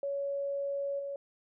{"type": "tone with level steps", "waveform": "sine", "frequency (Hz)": 560, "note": "C#5", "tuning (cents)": 18, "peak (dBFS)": [-31, -35], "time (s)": [0.03, 1.16], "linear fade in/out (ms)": 2, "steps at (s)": 0.99, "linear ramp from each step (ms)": 5, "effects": []}